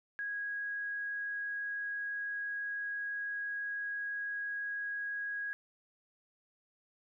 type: tone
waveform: sine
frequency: 1651 Hz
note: G#6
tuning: 11 cents flat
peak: -35 dBFS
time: 0.19-5.53 s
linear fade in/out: 0 ms
effects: none